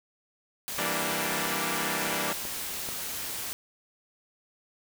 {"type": "noise", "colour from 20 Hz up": "white", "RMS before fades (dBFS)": -35, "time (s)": [0.68, 3.53], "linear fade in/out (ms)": 0}
{"type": "chord", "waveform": "5% pulse", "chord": "E half-diminished seventh", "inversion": "none", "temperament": "equal", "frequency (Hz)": [164.81, 196, 233.1, 293.7], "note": ["E3", "G3", "Bb3", "D4"], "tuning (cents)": [0, 0, 0, 0], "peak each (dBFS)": -23, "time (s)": [0.78, 2.33], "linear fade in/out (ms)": 5}
{"type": "clicks", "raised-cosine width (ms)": 1, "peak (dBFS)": -24, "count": 2, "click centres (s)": [2.452, 2.889]}
{"effects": []}